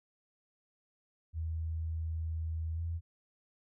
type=tone with pitch glide; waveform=sine; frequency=80.8 to 83.55 Hz; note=E2 to E2; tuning=-34 to +24 cents; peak=-33 dBFS; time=1.33-3.01 s; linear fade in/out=50 ms; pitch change=+58 cents; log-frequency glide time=2.75-2.8 s; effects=none